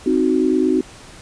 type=chord; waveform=sine; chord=C diminished; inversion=none; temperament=equal; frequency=261.6 / 311.1 / 370 Hz; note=C4 / Eb4 / Gb4; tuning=0 / 0 / 0 cents; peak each=-18 dBFS; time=0.06-0.81 s; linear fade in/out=5 ms; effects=pink hiss -41 dBFS RMS until 1.21 s + resampled to 22050 Hz